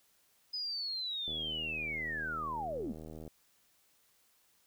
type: linear sweep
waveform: sine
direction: down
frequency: 5040 to 184.6 Hz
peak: -35 dBFS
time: 0.53-2.93 s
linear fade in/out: 10 ms
type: click train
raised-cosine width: 2 ms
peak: -34 dBFS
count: 158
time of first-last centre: 1.28-3.277 s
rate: 78.6 Hz
effects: white hiss -70 dBFS RMS until 4.66 s